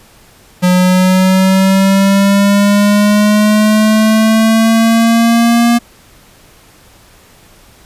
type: linear sweep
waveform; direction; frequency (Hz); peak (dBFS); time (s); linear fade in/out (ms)
square; up; 180.2 to 236.9; -7; 0.62-5.79; 20
effects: pink hiss -43 dBFS RMS until 7.85 s + resampled to 32000 Hz